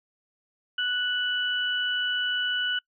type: tone pair together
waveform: sine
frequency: 1480 / 2963 Hz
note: F#6 / F#7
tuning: 0 / +2 cents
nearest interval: octave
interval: 1202 cents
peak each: -27 dBFS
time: 0.78-2.79 s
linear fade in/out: 5 ms
effects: noise-tail reverb RT60 0.1 s tail -26 dB re dry